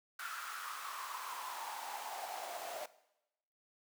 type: noise with high-pass filter sweep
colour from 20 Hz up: pink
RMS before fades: -44 dBFS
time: 0.19-2.86 s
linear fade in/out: 5 ms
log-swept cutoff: 1400 to 640 Hz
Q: 5.9
effects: noise-tail reverb RT60 0.9 s tail -18 dB re dry